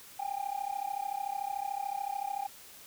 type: tone with amplitude modulation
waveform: sine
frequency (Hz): 800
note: G5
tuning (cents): +35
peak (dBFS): -27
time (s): 0.19-2.47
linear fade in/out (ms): 10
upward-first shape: sine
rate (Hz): 33.6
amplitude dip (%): 95
effects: tanh soft clip ceiling -28 dBFS + white hiss -52 dBFS RMS until 2.86 s

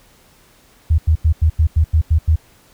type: tone bursts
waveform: sine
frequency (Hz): 79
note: D#2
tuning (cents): +27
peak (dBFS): -9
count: 9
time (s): 0.9-2.36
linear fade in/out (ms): 10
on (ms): 84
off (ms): 88
effects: pink hiss -51 dBFS RMS until 2.73 s

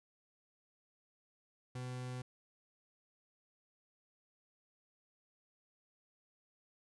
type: tone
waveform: 40% pulse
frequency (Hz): 126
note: B2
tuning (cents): +35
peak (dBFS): -40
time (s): 1.75-2.22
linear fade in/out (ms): 5
effects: resampled to 24000 Hz

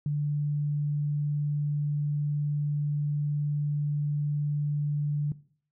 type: tone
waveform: sine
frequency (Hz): 146.83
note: D3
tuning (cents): 0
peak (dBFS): -25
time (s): 0.06-5.32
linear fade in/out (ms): 2
effects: noise-tail reverb RT60 0.5 s tail -18 dB re dry

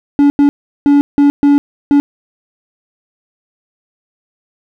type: tone bursts at uneven times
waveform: triangle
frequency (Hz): 285.8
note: D4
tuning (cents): -47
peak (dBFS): -3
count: 6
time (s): 0.19-0.3 / 0.39-0.49 / 0.86-1.01 / 1.18-1.3 / 1.43-1.58 / 1.91-2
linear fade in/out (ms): 0
effects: none

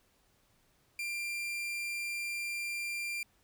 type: tone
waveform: 40% pulse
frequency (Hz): 2380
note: D7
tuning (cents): +22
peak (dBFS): -34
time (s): 0.99-3.23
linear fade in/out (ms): 2
effects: pink hiss -70 dBFS RMS until 3.43 s

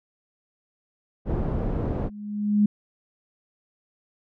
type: low-pass noise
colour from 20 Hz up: pink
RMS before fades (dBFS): -26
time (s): 1.25-2.1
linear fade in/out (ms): 50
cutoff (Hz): 520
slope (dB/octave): 12
type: tone with exponential growth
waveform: sine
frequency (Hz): 207.7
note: G#3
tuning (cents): 0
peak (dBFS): -14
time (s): 1.74-2.66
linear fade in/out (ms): 5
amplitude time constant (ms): 200
effects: none

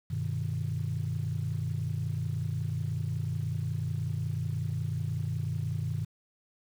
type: chord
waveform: sine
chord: G augmented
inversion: none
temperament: equal with one note detuned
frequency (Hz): 98 / 123.47 / 154.4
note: G2 / B2 / D#3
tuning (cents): 0 / 0 / -13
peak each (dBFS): -33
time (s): 0.1-6.05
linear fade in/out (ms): 10
effects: tanh soft clip ceiling -22 dBFS + 9-bit

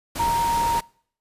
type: tone in noise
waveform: sine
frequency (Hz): 932.3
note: A#5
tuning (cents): 0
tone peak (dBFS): -19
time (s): 0.19-0.8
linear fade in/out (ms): 10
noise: pink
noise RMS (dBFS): -30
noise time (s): 0.15-0.81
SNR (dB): +8
effects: noise-tail reverb RT60 0.6 s tail -25 dB re dry + resampled to 32000 Hz

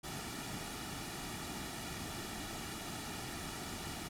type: noise with comb filter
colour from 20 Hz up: pink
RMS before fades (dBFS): -43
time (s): 0.03-4.09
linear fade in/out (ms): 20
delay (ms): 1.9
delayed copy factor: -0.6
effects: low-pass 12000 Hz 12 dB/octave

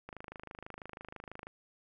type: click train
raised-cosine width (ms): 0.5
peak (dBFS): -29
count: 37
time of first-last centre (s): 0.09-1.469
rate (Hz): 26.1
effects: none

